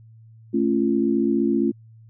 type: chord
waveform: sine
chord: A augmented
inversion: none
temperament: just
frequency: 220 / 275 / 343.8 Hz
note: A3 / C#4 / E#4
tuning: 0 / -14 / -27 cents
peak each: -22 dBFS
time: 0.53-1.72 s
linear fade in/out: 20 ms
effects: added 112 Hz sine -45 dBFS peak until 2.09 s